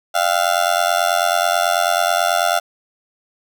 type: tone with amplitude modulation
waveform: 30% pulse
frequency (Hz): 694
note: F5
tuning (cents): -11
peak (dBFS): -8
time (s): 0.14-2.6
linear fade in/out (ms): 20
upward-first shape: sine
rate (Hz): 89.2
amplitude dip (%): 100
effects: none